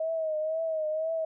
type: tone with vibrato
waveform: sine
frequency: 634 Hz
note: D#5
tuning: 32 cents sharp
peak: -27 dBFS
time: 0-1.25 s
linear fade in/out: 5 ms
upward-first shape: triangle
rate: 2 Hz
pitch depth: 63 cents each way
effects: none